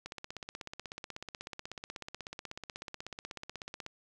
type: click train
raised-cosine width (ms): 0.2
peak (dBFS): -24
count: 63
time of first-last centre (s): 0.06-3.864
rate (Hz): 16.3
effects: none